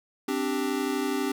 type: chord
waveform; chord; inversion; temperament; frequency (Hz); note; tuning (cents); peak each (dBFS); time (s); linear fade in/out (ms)
square; C suspended second; none; equal; 261.6 / 293.7 / 392; C4 / D4 / G4; 0 / 0 / 0; -31; 0.28-1.32; 5
effects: none